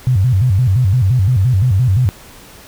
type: tone with vibrato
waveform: sine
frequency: 110 Hz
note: A2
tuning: in tune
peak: -9 dBFS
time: 0.07-2.09 s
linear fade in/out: 0 ms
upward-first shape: square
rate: 5.8 Hz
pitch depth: 250 cents each way
effects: pink hiss -39 dBFS RMS until 2.67 s